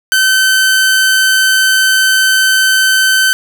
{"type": "tone", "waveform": "sawtooth", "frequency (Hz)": 1535, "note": "G6", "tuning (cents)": -37, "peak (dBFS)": -4, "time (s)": [0.12, 3.33], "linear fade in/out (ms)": 0, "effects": []}